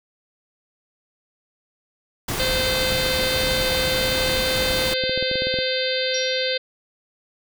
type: noise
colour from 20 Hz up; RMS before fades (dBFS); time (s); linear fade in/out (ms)
pink; -26; 2.28-4.94; 5
type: harmonic tone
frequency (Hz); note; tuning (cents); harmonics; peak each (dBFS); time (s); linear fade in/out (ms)
517; C5; -21; 1 / 3 / 4 / 5 / 6 / 7 / 8 / 9; -24 / -31 / -31 / -33 / -32 / -28 / -30 / -30; 2.39-6.58; 10
type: clicks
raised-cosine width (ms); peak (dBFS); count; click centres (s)
2; -17; 10; 5.038 / 5.095 / 5.176 / 5.226 / 5.314 / 5.356 / 5.421 / 5.47 / 5.541 / 5.588
type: tone with exponential decay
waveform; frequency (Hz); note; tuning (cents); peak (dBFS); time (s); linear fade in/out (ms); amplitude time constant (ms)
sine; 5650; F8; +19; -25; 6.14-6.51; 5; 79
effects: none